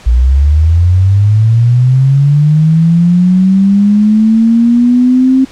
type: linear sweep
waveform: sine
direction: up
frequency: 57 to 265.5 Hz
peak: -4 dBFS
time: 0.06-5.45 s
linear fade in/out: 10 ms
effects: pink hiss -36 dBFS RMS until 5.51 s + low-pass 7000 Hz 12 dB/octave